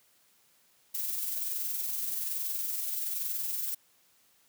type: noise with amplitude modulation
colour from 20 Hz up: violet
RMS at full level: -32 dBFS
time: 0.94-3.75 s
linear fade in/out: 10 ms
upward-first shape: sine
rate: 21.2 Hz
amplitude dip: 35%
effects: white hiss -66 dBFS RMS until 4.48 s + high-pass 80 Hz 12 dB/octave